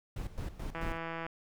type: noise with tremolo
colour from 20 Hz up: brown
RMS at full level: -37 dBFS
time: 0.16-0.98 s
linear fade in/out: 5 ms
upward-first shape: square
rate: 4.6 Hz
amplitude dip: 75%
type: click train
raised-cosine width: 0.5 ms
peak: -24 dBFS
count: 86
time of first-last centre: 0.75-1.265 s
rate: 165 Hz
effects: none